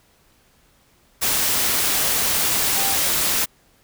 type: tone in noise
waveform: sine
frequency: 784 Hz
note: G5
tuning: in tune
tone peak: -28 dBFS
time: 2.75-2.96 s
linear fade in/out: 20 ms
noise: white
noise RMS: -20 dBFS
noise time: 1.21-3.46 s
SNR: -11 dB
effects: pink hiss -58 dBFS RMS until 3.83 s